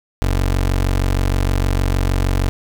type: tone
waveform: 25% pulse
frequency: 46.44 Hz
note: F#1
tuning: 7 cents sharp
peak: -11 dBFS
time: 0.22-2.49 s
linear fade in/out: 0 ms
effects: none